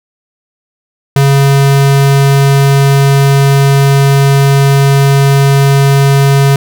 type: tone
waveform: square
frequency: 138.59 Hz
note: C#3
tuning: in tune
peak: -5 dBFS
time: 1.16-6.56 s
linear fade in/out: 2 ms
effects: none